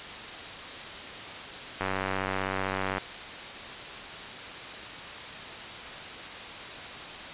click train, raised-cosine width 0.5 ms, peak -14 dBFS, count 113, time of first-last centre 1.81-2.982 s, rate 95.6 Hz, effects white hiss -39 dBFS RMS until 7.33 s + resampled to 8000 Hz

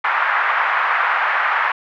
pink band-pass noise, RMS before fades -18 dBFS, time 0.04-1.72 s, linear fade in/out 5 ms, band 950 to 1900 Hz, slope 24 dB/octave, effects none

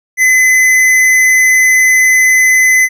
sine tone with hard clipping, 2028 Hz, B6, 45 cents sharp, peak -7 dBFS, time 0.17-2.89 s, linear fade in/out 50 ms, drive 12 dB, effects none

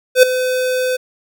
square tone with ADSR envelope, 508 Hz, B4, 49 cents sharp, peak -3 dBFS, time 0.15-0.97 s, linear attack 79 ms, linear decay 6 ms, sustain -13 dB, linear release 14 ms, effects none

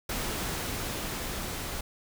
pink noise with level ramp, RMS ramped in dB -32 to -36 dBFS, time 0.09-1.81 s, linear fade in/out 5 ms, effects none

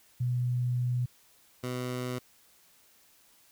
sine / 15% pulse tone pair in turn, 123.47 / 125.34 Hz, B2 / B2, 0 / +26 cents, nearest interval unison, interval 26 cents, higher second, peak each -26 dBFS, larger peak neither, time 0.2-1.06 / 1.63-2.19 s, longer first, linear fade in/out 10 ms, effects white hiss -62 dBFS RMS until 3.51 s

